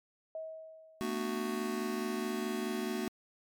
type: tone with exponential decay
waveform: sine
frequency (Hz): 639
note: D#5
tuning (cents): +46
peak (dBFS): -36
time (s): 0.35-1.5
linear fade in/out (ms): 2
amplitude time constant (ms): 250
type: chord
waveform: square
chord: B minor seventh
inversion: third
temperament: just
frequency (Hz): 222.2 / 246.9 / 296.3 / 370.4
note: A3 / B3 / D4 / F#4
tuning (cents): +17 / 0 / +15 / +2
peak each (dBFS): -38 / -41 / -43 / -38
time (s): 1.01-3.08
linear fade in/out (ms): 0
effects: MP3 96 kbps